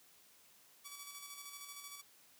5% pulse tone with tremolo, 1143 Hz, D6, 47 cents flat, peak -35 dBFS, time 0.84-2.02 s, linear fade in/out 20 ms, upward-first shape square, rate 13 Hz, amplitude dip 40%, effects white hiss -65 dBFS RMS until 2.39 s + high-pass 100 Hz 12 dB/octave

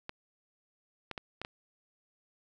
clicks, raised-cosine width 0.3 ms, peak -22 dBFS, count 5, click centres 0.094 / 1.113 / 1.178 / 1.416 / 1.449 s, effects none

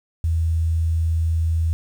sine tone, 81.8 Hz, E2, 13 cents flat, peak -17 dBFS, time 0.24-1.73 s, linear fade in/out 0 ms, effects 8-bit

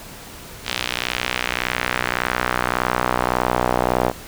sawtooth tone with band-pass filter sweep, 61.74 Hz, B1, in tune, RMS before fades -22 dBFS, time 0.64-4.13 s, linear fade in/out 50 ms, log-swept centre 3500 to 680 Hz, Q 1.4, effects pink hiss -38 dBFS RMS until 4.27 s

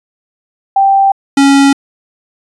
sine / square tone pair in turn, 784 / 277.2 Hz, G5 / C#4, 0 / 0 cents, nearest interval octave + tritone, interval 1800 cents, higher first, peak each -5 dBFS, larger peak neither, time 0.76-1.12 / 1.37-1.73 s, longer neither, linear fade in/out 5 ms, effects resampled to 22050 Hz

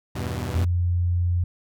sawtooth chord, E minor, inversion none, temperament equal with one note detuned, 80.48 / 98 / 123.47 Hz, E2 / G2 / B2, -41 / 0 / 0 cents, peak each -27 dBFS, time 0.15-0.65 s, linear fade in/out 10 ms
sine tone, 87.9 Hz, F2, 12 cents sharp, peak -19 dBFS, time 0.55-1.44 s, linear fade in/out 5 ms
effects none

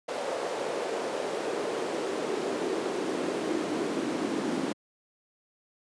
brown noise with high-pass filter sweep, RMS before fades -31 dBFS, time 0.08-4.73 s, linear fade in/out 10 ms, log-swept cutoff 530 to 280 Hz, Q 2.6, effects high-pass 150 Hz 12 dB/octave + resampled to 22050 Hz

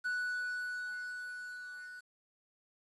triangle tone with level ramp, 1480 Hz, F#6, in tune, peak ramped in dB -30 to -44 dBFS, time 0.04-2.01 s, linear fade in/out 20 ms, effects resampled to 24000 Hz + 10-bit

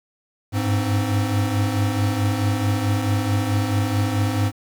square tone cluster, 99.2 / 103.8 / 262.4 Hz, G2 / G#2 / C4, +21 / 0 / +5 cents, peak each -27 / -21 / -27 dBFS, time 0.52-4.52 s, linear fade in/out 50 ms, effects 8-bit

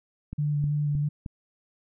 click train, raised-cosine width 5 ms, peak -22 dBFS, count 4, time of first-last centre 0.33-1.262 s, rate 3.22 Hz
sine tone with vibrato, 146.83 Hz, D3, in tune, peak -23 dBFS, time 0.38-1.09 s, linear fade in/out 10 ms, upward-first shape square, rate 3.1 Hz, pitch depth 13 cents each way
effects none

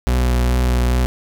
40% pulse tone with vibrato, 61.6 Hz, B1, 4 cents flat, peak -13 dBFS, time 0.07-1.06 s, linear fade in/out 0 ms, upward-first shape sine, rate 2.4 Hz, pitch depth 16 cents each way, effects none

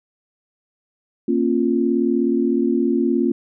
sine chord, Bb minor, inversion none, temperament equal with one note detuned, 233.1 / 272.4 / 349.2 Hz, Bb3 / Db4 / F4, 0 / -30 / 0 cents, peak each -20 / -20 / -20 dBFS, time 1.28-3.32 s, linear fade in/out 5 ms, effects none

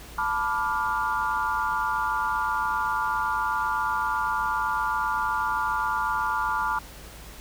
sine chord, B half-diminished seventh, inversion third, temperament equal with one note detuned, 880 / 987.8 / 1174.7 / 1409.9 Hz, A5 / B5 / D6 / F6, 0 / 0 / 0 / +16 cents, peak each -29 dBFS, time 0.18-6.79 s, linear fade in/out 5 ms, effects added 55 Hz sine -44 dBFS peak until 7.4 s + pink hiss -45 dBFS RMS until 7.4 s

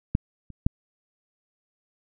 clicks, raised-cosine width 5 ms, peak -8 / -30 / -7 dBFS, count 3, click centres 0.151 / 0.503 / 0.665 s, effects none

